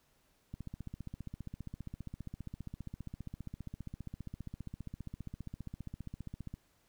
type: click train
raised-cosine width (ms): 5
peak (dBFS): -30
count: 91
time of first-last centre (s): 0.54-6.54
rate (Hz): 15
effects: pink hiss -72 dBFS RMS until 6.88 s